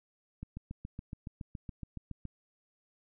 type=click train; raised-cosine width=5 ms; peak=-28 dBFS; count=14; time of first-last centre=0.43-2.253 s; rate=7.13 Hz; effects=none